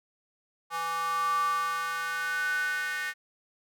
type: tone with high-pass filter sweep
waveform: square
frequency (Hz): 166.2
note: E3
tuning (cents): +15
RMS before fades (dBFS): -30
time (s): 0.7-3.14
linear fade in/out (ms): 50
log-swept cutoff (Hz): 1000 to 1700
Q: 9.4
effects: none